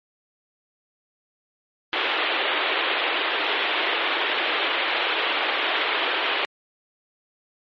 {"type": "band-pass noise", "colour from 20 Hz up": "white", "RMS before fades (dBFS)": -24, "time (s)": [1.93, 6.45], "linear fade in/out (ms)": 0, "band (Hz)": [310, 3500], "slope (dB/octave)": 48, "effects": ["MP3 32 kbps"]}